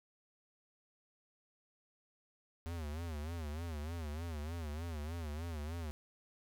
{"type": "tone with vibrato", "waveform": "square", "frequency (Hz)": 79.3, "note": "D#2", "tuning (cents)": 33, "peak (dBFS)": -40, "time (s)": [2.66, 5.91], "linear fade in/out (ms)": 0, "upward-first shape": "sine", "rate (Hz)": 3.3, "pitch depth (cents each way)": 140, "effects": []}